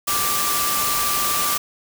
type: tone in noise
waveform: sine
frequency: 1174.7 Hz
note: D6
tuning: in tune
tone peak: -24 dBFS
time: 0.07-1.58 s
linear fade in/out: 10 ms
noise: white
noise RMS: -22 dBFS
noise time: 0.07-1.58 s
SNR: -5 dB
effects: none